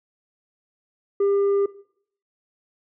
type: tone with tanh clipping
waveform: sine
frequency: 399.6 Hz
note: G4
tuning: 33 cents sharp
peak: -18 dBFS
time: 1.2-1.66 s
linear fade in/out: 5 ms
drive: 3 dB
effects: noise-tail reverb RT60 0.6 s tail -18 dB re dry